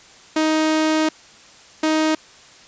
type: tone pair in turn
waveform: sawtooth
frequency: 313.1 / 313.1 Hz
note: D#4 / D#4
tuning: +11 / +11 cents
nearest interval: unison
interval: 0 cents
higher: neither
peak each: -12 dBFS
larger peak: neither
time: 0.36-1.09 / 1.83-2.15 s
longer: first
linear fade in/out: 5 ms
effects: white hiss -46 dBFS RMS until 2.67 s + resampled to 16000 Hz